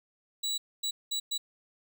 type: tone bursts at uneven times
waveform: 30% pulse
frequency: 3920 Hz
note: B7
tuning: 14 cents flat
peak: -27 dBFS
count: 4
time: 0.43-0.58 / 0.83-0.91 / 1.11-1.2 / 1.31-1.38 s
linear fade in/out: 10 ms
effects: none